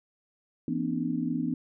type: tone cluster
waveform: sine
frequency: 166.6 / 237.4 / 261 / 300.9 Hz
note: E3 / A#3 / C4 / D4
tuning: +19 / +32 / -4 / +42 cents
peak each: -34 / -32 / -31 / -33 dBFS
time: 0.68-1.54 s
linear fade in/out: 2 ms
effects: none